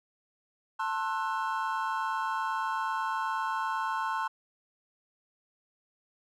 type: chord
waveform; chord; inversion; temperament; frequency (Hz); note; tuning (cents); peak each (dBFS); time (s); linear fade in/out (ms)
triangle; F# half-diminished seventh; first; just; 888 / 1065.6 / 1332 / 1480; A5 / C6 / E6 / F#6; +16 / +31 / +18 / 0; -31 / -31 / -37 / -35; 0.79-4.28; 10
effects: none